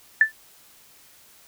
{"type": "tone with exponential decay", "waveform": "sine", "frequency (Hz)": 1760, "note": "A6", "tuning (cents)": 0, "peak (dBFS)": -8, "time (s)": [0.21, 0.32], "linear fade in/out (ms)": 2, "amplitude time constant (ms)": 23, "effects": ["white hiss -53 dBFS RMS until 1.47 s"]}